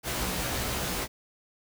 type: noise with comb filter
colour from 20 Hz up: pink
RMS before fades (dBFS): -31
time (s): 0.03-1.08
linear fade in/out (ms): 50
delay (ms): 16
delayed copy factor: +0.8
effects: none